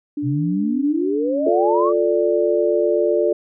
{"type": "tone with pitch glide", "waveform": "sine", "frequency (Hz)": [292.6, 280.4], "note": ["D4", "C#4"], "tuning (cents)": [-6, 20], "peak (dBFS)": -21, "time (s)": [0.17, 1.49], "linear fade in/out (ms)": 5, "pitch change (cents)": -74, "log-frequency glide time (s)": [1.29, 1.36]}
{"type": "exponential sweep", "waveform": "sine", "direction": "up", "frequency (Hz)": [121.6, 1186], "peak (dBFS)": -19, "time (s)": [0.22, 1.93], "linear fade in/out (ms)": 50}
{"type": "chord", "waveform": "sine", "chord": "D minor", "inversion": "first", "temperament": "just", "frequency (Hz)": [352.4, 440.5, 587.3], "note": ["F4", "A4", "D5"], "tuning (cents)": [16, 2, 0], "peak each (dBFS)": -19, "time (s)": [1.46, 3.33], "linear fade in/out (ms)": 5}
{"effects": []}